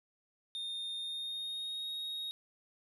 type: tone with pitch glide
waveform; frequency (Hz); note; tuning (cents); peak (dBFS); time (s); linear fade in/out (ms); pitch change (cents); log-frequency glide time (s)
triangle; 3657 to 3753; A#7 to A#7; -34 to +11; -36; 0.55-2.31; 0; +45; 0.98-1.89
effects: none